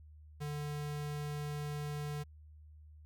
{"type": "tone", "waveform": "square", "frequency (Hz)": 147.6, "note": "D3", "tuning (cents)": 9, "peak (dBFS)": -38, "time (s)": [0.4, 2.24], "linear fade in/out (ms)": 20, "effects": ["added 76 Hz sine -53 dBFS peak until 3.05 s"]}